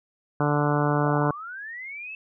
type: harmonic tone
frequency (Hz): 146.83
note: D3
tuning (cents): 0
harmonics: 1 / 2 / 3 / 4 / 5 / 6 / 7 / 8 / 9 / 10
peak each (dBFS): -24 / -27 / -29 / -30 / -31 / -32 / -32 / -33 / -34 / -34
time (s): 0.4-1.31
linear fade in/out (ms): 2
type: linear sweep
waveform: sine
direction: up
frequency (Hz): 590 to 2655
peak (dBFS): -34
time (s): 1.04-2.15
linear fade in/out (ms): 2
effects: none